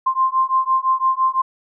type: beating tone pair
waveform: sine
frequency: 1046.5 / 1052.4 Hz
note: C6 / C6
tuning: 0 / +10 cents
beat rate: 5.9 Hz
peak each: -18 / -18 dBFS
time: 0.06-1.42 s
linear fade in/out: 10 ms
effects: none